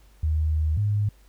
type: tone pair in turn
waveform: sine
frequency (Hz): 77.78 / 103.82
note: D#2 / G#2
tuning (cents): 0 / 0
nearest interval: perfect fourth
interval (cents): 500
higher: second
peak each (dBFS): -20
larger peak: neither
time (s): 0.23-0.77 / 0.77-1.09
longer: first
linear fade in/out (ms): 5
effects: added 50 Hz sine -52 dBFS peak until 1.28 s + pink hiss -61 dBFS RMS until 1.28 s